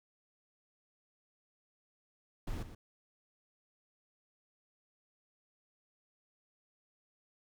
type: noise with echo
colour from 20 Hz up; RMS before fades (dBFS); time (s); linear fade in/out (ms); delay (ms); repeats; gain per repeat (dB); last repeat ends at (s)
brown; -38; 2.47-2.63; 5; 120; 1; -10; 2.75
effects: none